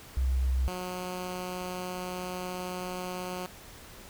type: tone pair in turn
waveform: sine / 10% pulse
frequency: 64.7 / 181.68 Hz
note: C2 / F#3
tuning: -19 / -31 cents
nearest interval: octave + tritone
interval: 1788 cents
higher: second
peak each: -24 / -26 dBFS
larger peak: first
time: 0.17-0.68 / 0.68-3.46 s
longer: second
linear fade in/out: 0 ms
effects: pink hiss -49 dBFS RMS until 4.09 s